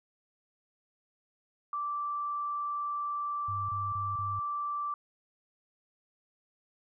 sine tone, 1169 Hz, D6, 8 cents flat, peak -31 dBFS, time 1.73-4.94 s, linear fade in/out 2 ms
sine tone bursts, 99.8 Hz, G2, 32 cents sharp, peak -37 dBFS, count 4, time 3.48-4.395 s, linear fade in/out 5 ms, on 210 ms, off 25 ms
effects none

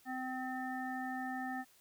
harmonic tone, 257.6 Hz, C4, 27 cents flat, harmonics 1 / 3 / 5 / 7, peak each -41 / -41 / -51 / -44 dBFS, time 0.05-1.65 s, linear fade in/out 50 ms, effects white hiss -66 dBFS RMS until 1.8 s

